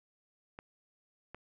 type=clicks; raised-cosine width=0.5 ms; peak=-30 dBFS; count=2; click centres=0.589 / 1.346 s; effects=none